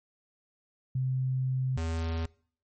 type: tone pair in turn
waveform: sine / square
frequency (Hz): 130 / 81.89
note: C3 / E2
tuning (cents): -11 / -11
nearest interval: minor sixth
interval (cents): 800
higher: first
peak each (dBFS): -26 / -30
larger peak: first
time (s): 0.95-1.77 / 1.77-2.26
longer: first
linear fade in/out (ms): 5
effects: noise-tail reverb RT60 0.5 s tail -23 dB re dry + MP3 32 kbps